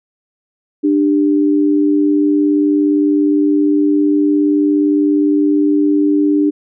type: tone pair together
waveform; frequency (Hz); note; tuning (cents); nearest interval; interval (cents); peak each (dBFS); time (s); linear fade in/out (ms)
sine; 297.1 / 396.6; D4 / G4; +20 / +20; perfect fourth; 500; -10 / -19; 0.83-6.51; 20
effects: none